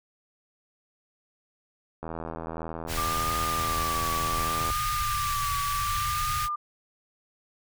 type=click train; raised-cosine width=1 ms; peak=-21 dBFS; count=219; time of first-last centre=2.03-4.702 s; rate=81.6 Hz
type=band-stop noise; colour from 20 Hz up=pink; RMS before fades=-32 dBFS; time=2.87-6.49 s; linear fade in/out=50 ms; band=140 to 1400 Hz; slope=48 dB/octave
type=tone with vibrato; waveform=sine; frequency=1181 Hz; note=D6; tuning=9 cents sharp; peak=-27 dBFS; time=2.97-6.56 s; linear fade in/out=10 ms; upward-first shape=triangle; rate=0.67 Hz; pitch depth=58 cents each way
effects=none